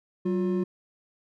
triangle tone pair together, 188.98 / 356.5 Hz, F#3 / F4, +37 / +36 cents, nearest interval major seventh, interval 1099 cents, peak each -24 / -25 dBFS, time 0.25-0.64 s, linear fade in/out 10 ms, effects none

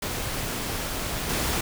pink noise with level steps, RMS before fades -30 / -26 dBFS, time 0.02-1.61 s, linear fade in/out 5 ms, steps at 1.29 s, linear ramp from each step 5 ms, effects none

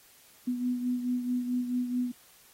sine beating tone pair, 246.9 / 251.5 Hz, B3 / B3, 0 / +32 cents, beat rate 4.6 Hz, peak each -28 / -36 dBFS, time 0.47-2.12 s, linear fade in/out 10 ms, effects white hiss -58 dBFS RMS until 2.53 s + AAC 48 kbps

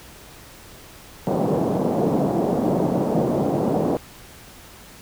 pink band-pass noise, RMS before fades -21 dBFS, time 1.27-3.97 s, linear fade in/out 0 ms, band 150 to 740 Hz, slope 24 dB/octave, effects pink hiss -44 dBFS RMS until 5.01 s

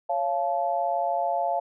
sine chord, Db augmented, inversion none, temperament just, 554.4 / 693 / 866.2 Hz, Db5 / F5 / A5, 0 / -14 / -27 cents, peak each -30 / -25 / -29 dBFS, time 0.09-1.6 s, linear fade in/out 10 ms, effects none

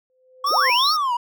sine tone with exponential growth, 513 Hz, C5, 34 cents flat, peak -25 dBFS, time 0.1-0.7 s, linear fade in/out 0 ms, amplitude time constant 130 ms
triangle tone with vibrato, 1100 Hz, C#6, 14 cents flat, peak -17 dBFS, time 0.44-1.17 s, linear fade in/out 5 ms, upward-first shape triangle, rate 2.5 Hz, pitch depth 270 cents each way
45% pulse tone, 5460 Hz, F8, 40 cents flat, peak -24 dBFS, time 0.46-0.97 s, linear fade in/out 10 ms
sine linear sweep, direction up, 242.2 to 4806 Hz, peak -18 dBFS, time 0.5-0.95 s, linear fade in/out 50 ms
effects none

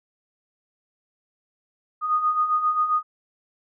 sine beating tone pair, 1231 / 1238.5 Hz, D#6 / D#6, -19 / -8 cents, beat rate 7.5 Hz, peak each -27 / -20 dBFS, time 2.01-3.03 s, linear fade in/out 50 ms, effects none

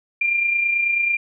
sine tone with amplitude modulation, 2388 Hz, D7, 28 cents sharp, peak -15 dBFS, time 0.21-1.17 s, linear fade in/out 5 ms, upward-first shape sine, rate 29.2 Hz, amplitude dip 45%, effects none

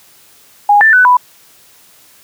sine tone with pitch steps, 822 / 1772 / 1499 / 991 Hz, G#5 / A6 / F#6 / B5, -18 / +12 / +22 / +6 cents, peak -4 dBFS, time 0.69-1.17 s, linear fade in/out 5 ms, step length 120 ms, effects white hiss -45 dBFS RMS until 2.23 s + high-pass 60 Hz 12 dB/octave

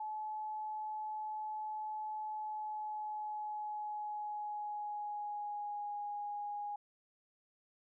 sine tone with pitch glide, 858 to 825 Hz, A5 to G#5, -44 to -12 cents, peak -38 dBFS, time 0-6.76 s, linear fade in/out 5 ms, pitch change -68 cents, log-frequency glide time 2.24-6.01 s, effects none

